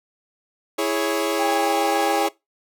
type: chord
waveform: sawtooth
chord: C# minor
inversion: first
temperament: equal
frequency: 329.6 / 415.3 / 554.4 Hz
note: E4 / G#4 / C#5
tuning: 0 / 0 / 0 cents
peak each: -21 dBFS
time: 0.78-2.29 s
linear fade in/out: 10 ms
type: tone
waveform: triangle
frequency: 803 Hz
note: G5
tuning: 41 cents sharp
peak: -20 dBFS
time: 1.39-2.27 s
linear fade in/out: 5 ms
effects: noise-tail reverb RT60 0.2 s tail -21 dB re dry